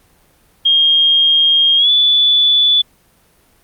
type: tone with pitch glide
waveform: sine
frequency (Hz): 3231 to 3463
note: G#7 to A7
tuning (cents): -48 to -28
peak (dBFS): -8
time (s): 0.65-2.82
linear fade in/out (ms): 10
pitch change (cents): +120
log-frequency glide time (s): 1.77-1.9
effects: pink hiss -53 dBFS RMS until 3.63 s + Opus 32 kbps